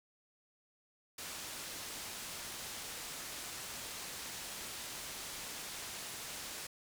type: low-pass noise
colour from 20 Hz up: white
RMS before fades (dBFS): -45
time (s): 1.18-6.67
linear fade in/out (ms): 5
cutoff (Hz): 9300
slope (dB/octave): 12
effects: none